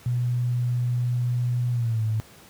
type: tone with pitch glide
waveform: sine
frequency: 122.4 to 109.68 Hz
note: B2 to A2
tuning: -15 to -5 cents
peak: -21 dBFS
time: 0.06-2.2 s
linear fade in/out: 0 ms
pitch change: -190 cents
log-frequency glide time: 1.71-2.03 s
effects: pink hiss -50 dBFS RMS until 2.49 s + high-pass 60 Hz 12 dB/octave